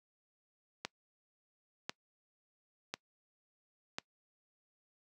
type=click train; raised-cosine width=0.2 ms; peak=-19 dBFS; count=4; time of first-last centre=0.85-3.985 s; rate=0.957 Hz; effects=noise-tail reverb RT60 0.1 s tail -24 dB re dry + high-pass 150 Hz 12 dB/octave